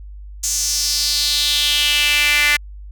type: tone with high-pass filter sweep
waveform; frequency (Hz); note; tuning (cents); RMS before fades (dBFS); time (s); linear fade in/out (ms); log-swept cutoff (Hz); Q
sawtooth; 293.7; D4; 0; -17; 0.43-2.57; 10; 6700 to 2000; 3.7
effects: added 50 Hz sine -32 dBFS peak until 2.91 s